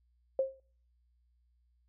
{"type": "tone with exponential decay", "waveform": "sine", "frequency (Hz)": 533, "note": "C5", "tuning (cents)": 32, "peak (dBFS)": -23, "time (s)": [0.39, 0.6], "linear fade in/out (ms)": 2, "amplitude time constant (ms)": 45, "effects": ["noise-tail reverb RT60 0.5 s tail -25 dB re dry", "added 60 Hz sine -68 dBFS peak until 1.88 s"]}